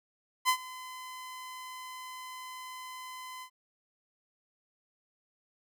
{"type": "tone with ADSR envelope", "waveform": "sawtooth", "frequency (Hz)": 1021, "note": "C6", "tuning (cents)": -43, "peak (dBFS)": -18, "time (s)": [0.45, 3.5], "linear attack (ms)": 39, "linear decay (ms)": 79, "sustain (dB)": -20, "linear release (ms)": 79, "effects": []}